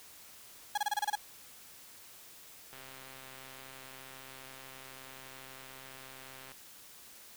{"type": "tone bursts", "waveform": "35% pulse", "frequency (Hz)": 830.6, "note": "G#5", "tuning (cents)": 0, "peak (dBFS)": -27, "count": 8, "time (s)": [0.75, 1.155], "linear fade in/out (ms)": 5, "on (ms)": 27, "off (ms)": 27}
{"type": "click train", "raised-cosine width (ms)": 0.3, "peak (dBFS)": -34, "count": 501, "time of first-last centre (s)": [2.73, 6.518], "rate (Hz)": 132}
{"effects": ["white hiss -54 dBFS RMS until 7.36 s"]}